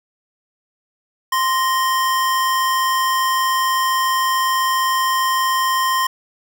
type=tone pair together; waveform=square; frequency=1044.5 / 1861 Hz; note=C6 / A#6; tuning=-3 / -3 cents; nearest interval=minor seventh; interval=1000 cents; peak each=-17 / -24 dBFS; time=1.32-6.07 s; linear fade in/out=5 ms; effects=none